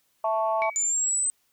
sine chord, A major, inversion second, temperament equal, 659.3 / 880 / 1108.7 Hz, E5 / A5 / C#6, 0 / 0 / 0 cents, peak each -25 / -26 / -29 dBFS, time 0.24-0.7 s, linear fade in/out 5 ms
sine tone with exponential decay, 2270 Hz, C#7, 41 cents sharp, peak -24 dBFS, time 0.62-0.95 s, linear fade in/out 0 ms, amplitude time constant 70 ms
sine linear sweep, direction up, 7030 to 8180 Hz, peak -22 dBFS, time 0.76-1.3 s, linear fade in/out 0 ms
effects tanh soft clip ceiling -12 dBFS + white hiss -69 dBFS RMS until 1.52 s

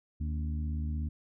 harmonic tone with a mistuned harmonic, 76.9 Hz, D#2, 20 cents flat, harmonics 1 / 2 / 3 / 4, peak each -31 / -41 / -41 / -48 dBFS, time 0.2-1.09 s, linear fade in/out 10 ms, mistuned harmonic 4, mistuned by -120 cents, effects none

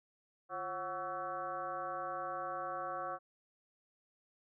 sine tone with frequency modulation, 932.3 Hz, A#5, in tune, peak -37 dBFS, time 0.49-3.19 s, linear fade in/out 50 ms, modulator 195 Hz, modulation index 2.4, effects none

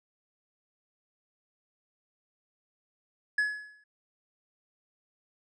triangle tone with exponential decay, 1695 Hz, G#6, 35 cents sharp, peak -20 dBFS, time 3.38-3.84 s, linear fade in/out 5 ms, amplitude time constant 98 ms, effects resampled to 22050 Hz

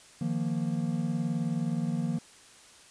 triangle chord, Eb suspended second, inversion none, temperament equal, 155.56 / 174.61 / 233.1 Hz, Eb3 / F3 / Bb3, 0 / 0 / 0 cents, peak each -30 / -30 / -30 dBFS, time 0.21-2.19 s, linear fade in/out 5 ms, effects white hiss -54 dBFS RMS until 2.9 s + resampled to 22050 Hz

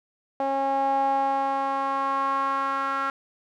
sawtooth tone with band-pass filter sweep, 272.6 Hz, C#4, 29 cents flat, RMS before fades -25 dBFS, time 0.4-3.1 s, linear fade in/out 2 ms, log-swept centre 710 to 1300 Hz, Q 5.5, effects none

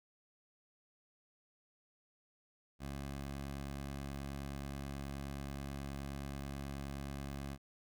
15% pulse tone, 69.4 Hz, C#2, 3 cents sharp, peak -35 dBFS, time 2.79-7.58 s, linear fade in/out 50 ms, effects none

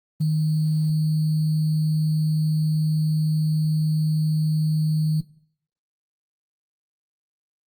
sine tone with sample-and-hold, 155.56 Hz, D#3, in tune, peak -18 dBFS, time 0.2-5.21 s, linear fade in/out 10 ms, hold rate 4410 Hz, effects noise-tail reverb RT60 0.6 s tail -20 dB re dry + Opus 24 kbps

